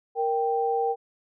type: tone pair together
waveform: sine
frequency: 466.2 / 784.1 Hz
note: A#4 / G5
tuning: 0 / 0 cents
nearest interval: major sixth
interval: 900 cents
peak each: -25 dBFS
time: 0.15-0.96 s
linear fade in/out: 50 ms
effects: none